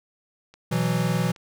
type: click train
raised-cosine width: 0.2 ms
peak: -31 dBFS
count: 4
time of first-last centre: 0.54-1.362 s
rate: 3.65 Hz
type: chord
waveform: square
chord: B suspended fourth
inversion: none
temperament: equal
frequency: 123.47 / 164.81 / 185 Hz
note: B2 / E3 / F#3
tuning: 0 / 0 / 0 cents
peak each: -27 / -25 / -28 dBFS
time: 0.71-1.32 s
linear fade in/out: 10 ms
effects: none